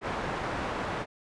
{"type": "low-pass noise", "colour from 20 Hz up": "white", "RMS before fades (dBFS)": -33, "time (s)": [0.01, 1.06], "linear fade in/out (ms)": 50, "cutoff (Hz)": 1200, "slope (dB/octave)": 12, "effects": ["resampled to 22050 Hz"]}